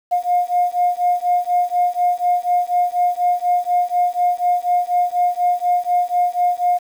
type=beating tone pair; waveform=sine; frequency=710 / 714.1 Hz; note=F5 / F5; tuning=+28 / +38 cents; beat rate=4.1 Hz; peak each=-17 dBFS; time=0.11-6.79 s; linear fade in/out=20 ms; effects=tanh soft clip ceiling -8 dBFS + 7-bit